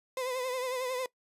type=tone with vibrato; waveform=35% pulse; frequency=509 Hz; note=C5; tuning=48 cents flat; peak=-30 dBFS; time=0.17-1.06 s; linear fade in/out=2 ms; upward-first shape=triangle; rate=11 Hz; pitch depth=67 cents each way; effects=noise-tail reverb RT60 0.1 s tail -21 dB re dry + resampled to 32000 Hz